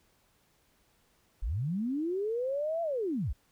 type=linear two-way sweep; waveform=sine; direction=up then down; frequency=35.32 to 684 to 35.32 Hz; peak=-29 dBFS; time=1.42-3.33 s; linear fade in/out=10 ms; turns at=2.82 s; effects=pink hiss -69 dBFS RMS until 3.51 s